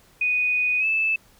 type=tone with pitch glide; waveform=sine; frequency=2483 to 2626 Hz; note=D#7 to E7; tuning=-4 to -7 cents; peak=-19 dBFS; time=0.21-1.16 s; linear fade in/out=5 ms; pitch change=+97 cents; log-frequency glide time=0.79-0.86 s; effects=pink hiss -56 dBFS RMS until 1.39 s